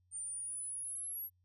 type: exponential sweep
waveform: sine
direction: up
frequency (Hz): 8900 to 11650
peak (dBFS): -39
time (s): 0.11-1.3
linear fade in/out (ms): 50
effects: added 90 Hz sine -70 dBFS peak until 1.44 s